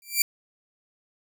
5% pulse tone with exponential growth, 2349 Hz, D7, in tune, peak -6 dBFS, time 0.02-0.22 s, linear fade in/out 2 ms, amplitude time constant 43 ms, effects none

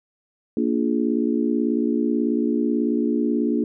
sine chord, Bb dominant seventh, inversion none, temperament just, 233.1 / 291.4 / 349.6 / 419.5 Hz, Bb3 / D4 / F4 / Ab4, 0 / -13 / +2 / +17 cents, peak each -22 / -23 / -26 / -28 dBFS, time 0.57-3.64 s, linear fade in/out 2 ms, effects none

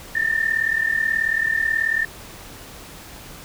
sine tone pair together, 1778.6 / 1817 Hz, A6 / A#6, +18 / -45 cents, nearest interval unison, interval 37 cents, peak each -21 dBFS, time 0.15-2.05 s, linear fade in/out 5 ms, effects pink hiss -40 dBFS RMS until 3.44 s

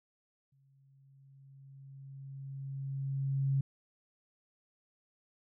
sine tone with exponential growth, 136.5 Hz, C#3, 26 cents flat, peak -26 dBFS, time 0.52-3.61 s, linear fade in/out 5 ms, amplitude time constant 670 ms, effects none

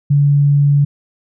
sine tone, 143.2 Hz, D3, 43 cents flat, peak -8 dBFS, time 0.1-0.85 s, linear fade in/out 10 ms, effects none

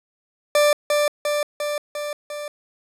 40% pulse tone with echo, 590 Hz, D5, 8 cents sharp, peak -13 dBFS, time 0.55-0.73 s, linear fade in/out 2 ms, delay 350 ms, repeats 5, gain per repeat -3 dB, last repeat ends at 2.48 s, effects resampled to 32000 Hz + 9-bit

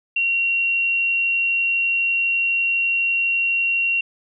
sine tone, 2746 Hz, F7, 30 cents flat, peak -17 dBFS, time 0.16-4.01 s, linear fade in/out 5 ms, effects none

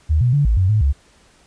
sine tone with pitch steps, 77.5 / 122.8 / 143.8 / 55.5 / 92.8 / 107.2 / 69.3 Hz, D#2 / B2 / D3 / A1 / F#2 / A2 / C#2, -6 / -9 / -36 / +16 / +6 / -45 / 0 cents, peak -12 dBFS, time 0.09-0.93 s, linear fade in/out 20 ms, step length 120 ms, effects pink hiss -53 dBFS RMS until 1.46 s + resampled to 22050 Hz

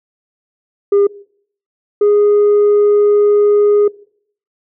sine tone pair in turn, 403.2 / 413.3 Hz, G4 / G#4, +49 / -8 cents, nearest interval unison, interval 43 cents, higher second, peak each -5 dBFS, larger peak neither, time 0.92-1.07 / 2.01-3.88 s, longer second, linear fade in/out 5 ms, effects noise-tail reverb RT60 0.6 s tail -22 dB re dry + tanh soft clip ceiling -6 dBFS

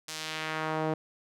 sawtooth tone with band-pass filter sweep, 157.2 Hz, D#3, 18 cents sharp, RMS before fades -33 dBFS, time 0.08-0.94 s, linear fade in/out 5 ms, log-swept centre 6500 to 520 Hz, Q 0.99, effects none

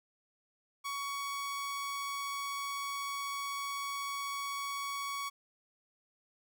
sawtooth tone, 1121 Hz, C#6, 19 cents sharp, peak -32 dBFS, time 0.84-5.3 s, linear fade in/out 20 ms, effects none

